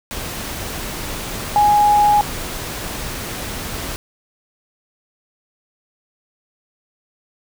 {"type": "tone in noise", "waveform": "sine", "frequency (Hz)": 830.6, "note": "G#5", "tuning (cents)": 0, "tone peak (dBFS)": -10, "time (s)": [1.56, 2.21], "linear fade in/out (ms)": 0, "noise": "pink", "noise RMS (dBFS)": -27, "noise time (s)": [0.11, 3.96], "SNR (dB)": 14, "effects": []}